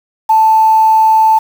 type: tone with quantisation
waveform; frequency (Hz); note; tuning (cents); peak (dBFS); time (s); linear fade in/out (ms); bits
sine; 880; A5; 0; -5; 0.29-1.39; 10; 5
effects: none

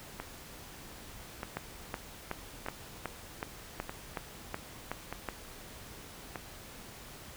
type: two click trains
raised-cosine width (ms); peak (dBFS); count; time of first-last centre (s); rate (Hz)
0.5; -19 / -22; 11 / 6; 1.57-5.287 / 0.2-6.358; 2.69 / 0.812
effects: pink hiss -49 dBFS RMS until 7.36 s

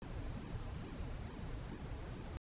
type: noise with flanger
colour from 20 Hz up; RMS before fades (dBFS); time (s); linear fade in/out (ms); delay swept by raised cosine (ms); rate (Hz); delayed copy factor
brown; -45; 0.02-2.37; 0; 1.4 to 5.6; 2.3; -0.7
effects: resampled to 8000 Hz

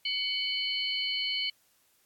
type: tone cluster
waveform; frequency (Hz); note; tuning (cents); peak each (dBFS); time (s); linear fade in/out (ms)
sine; 2241 / 3013 / 4224 / 4470; C#7 / F#7 / C8 / C#8; +18 / +31 / +16 / +14; -35 / -31 / -37 / -37; 0.05-1.5; 5
effects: white hiss -68 dBFS RMS until 2.05 s + AAC 64 kbps

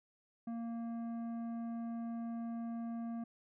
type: tone with tanh clipping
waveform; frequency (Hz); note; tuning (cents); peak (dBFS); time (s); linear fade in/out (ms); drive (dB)
sine; 231.5; A#3; -12; -40; 0.47-3.24; 5; 10
effects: none

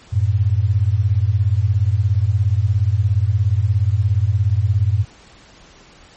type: beating tone pair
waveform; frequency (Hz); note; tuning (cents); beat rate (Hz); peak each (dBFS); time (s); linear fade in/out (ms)
sine; 92.5 / 109.5; F#2 / A2; 0 / -8; 17; -16; 0.12-5.05; 20
effects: pink hiss -46 dBFS RMS until 6.16 s + MP3 32 kbps

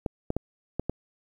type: clicks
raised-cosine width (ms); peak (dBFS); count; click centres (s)
2; -14; 5; 0.062 / 0.304 / 0.366 / 0.796 / 0.896
effects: 9-bit

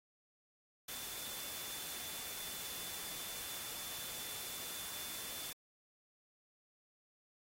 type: tone in noise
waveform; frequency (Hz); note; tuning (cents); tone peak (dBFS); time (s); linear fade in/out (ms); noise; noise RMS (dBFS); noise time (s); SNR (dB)
sine; 3520; A7; 0; -52; 0.88-5.53; 5; white; -45; 0.88-5.53; -10
effects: AAC 48 kbps

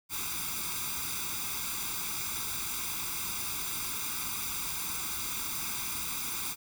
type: noise with comb filter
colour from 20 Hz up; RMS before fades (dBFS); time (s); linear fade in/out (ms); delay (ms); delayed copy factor
white; -35; 0.09-6.56; 50; 0.83; +1
effects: none

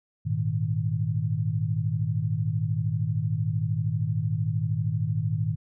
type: chord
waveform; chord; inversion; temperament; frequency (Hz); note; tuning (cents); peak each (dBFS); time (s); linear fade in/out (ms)
sine; Ab suspended second; none; just; 103.83 / 116.8 / 155.74; Ab2 / Bb2 / Eb3; 0 / +4 / +2; -28; 0.25-5.56; 20
effects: none

